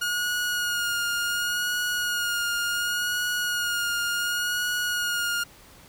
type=tone with vibrato; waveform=sawtooth; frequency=1435 Hz; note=F6; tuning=47 cents sharp; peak=-21 dBFS; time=0.01-5.44 s; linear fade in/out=10 ms; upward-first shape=sine; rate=0.69 Hz; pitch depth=24 cents each way; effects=pink hiss -51 dBFS RMS until 5.88 s